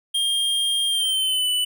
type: tone with pitch glide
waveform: square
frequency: 3213 to 2981 Hz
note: G7 to F#7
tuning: +42 to +12 cents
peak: -20 dBFS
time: 0.14-1.65 s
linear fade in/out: 10 ms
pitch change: -130 cents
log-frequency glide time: 0.87-1.49 s
effects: none